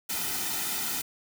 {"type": "noise with comb filter", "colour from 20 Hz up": "white", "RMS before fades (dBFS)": -31, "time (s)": [0.09, 1.02], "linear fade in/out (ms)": 10, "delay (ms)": 1.8, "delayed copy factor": -0.7, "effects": []}